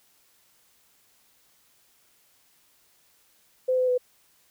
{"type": "tone with pitch steps", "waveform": "sine", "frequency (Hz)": [512, 508, 499], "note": ["C5", "B4", "B4"], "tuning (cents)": [-38, 49, 18], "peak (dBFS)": -20, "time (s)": [3.68, 3.98], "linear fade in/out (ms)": 10, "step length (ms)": 100, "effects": ["white hiss -63 dBFS RMS until 4.5 s"]}